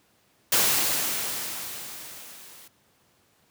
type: noise with level ramp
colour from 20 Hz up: white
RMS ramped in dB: -20 to -49 dBFS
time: 0.52-2.68 s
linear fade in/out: 5 ms
effects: pink hiss -64 dBFS RMS until 3.5 s + high-pass 100 Hz 12 dB/octave